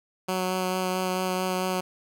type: tone with vibrato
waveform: 10% pulse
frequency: 185 Hz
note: F#3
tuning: in tune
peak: -17 dBFS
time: 0.28-1.81 s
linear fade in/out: 10 ms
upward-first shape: sine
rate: 4.5 Hz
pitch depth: 11 cents each way
effects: none